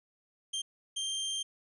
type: tone bursts at uneven times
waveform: sawtooth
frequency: 3169 Hz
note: G7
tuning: 18 cents sharp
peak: -29 dBFS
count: 2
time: 0.53-0.62 / 0.96-1.43 s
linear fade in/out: 10 ms
effects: resampled to 24000 Hz